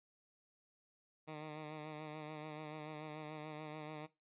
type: tone with vibrato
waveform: 10% pulse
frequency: 153.3 Hz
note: D#3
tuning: 25 cents flat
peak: -37 dBFS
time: 1.27-4.07 s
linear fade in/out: 20 ms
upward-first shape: sine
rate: 6.9 Hz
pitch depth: 37 cents each way
effects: noise-tail reverb RT60 0.2 s tail -17 dB re dry + resampled to 8000 Hz